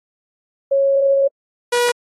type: tone pair in turn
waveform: sine / sawtooth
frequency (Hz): 550 / 483.9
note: C#5 / B4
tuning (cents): -14 / -35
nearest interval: major second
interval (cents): 221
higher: first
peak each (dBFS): -12 / -10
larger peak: second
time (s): 0.71-1.28 / 1.72-1.92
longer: first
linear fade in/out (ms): 10
effects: AAC 32 kbps